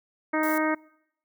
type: harmonic tone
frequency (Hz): 311.1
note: D#4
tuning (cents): 0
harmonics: 1 / 2 / 3 / 4 / 5 / 6 / 7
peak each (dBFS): -26 / -29 / -31 / -32 / -33 / -34 / -34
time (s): 0.33-0.75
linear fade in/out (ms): 10
type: noise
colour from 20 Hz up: violet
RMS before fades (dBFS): -37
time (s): 0.43-0.58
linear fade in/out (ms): 2
effects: noise-tail reverb RT60 0.8 s tail -25 dB re dry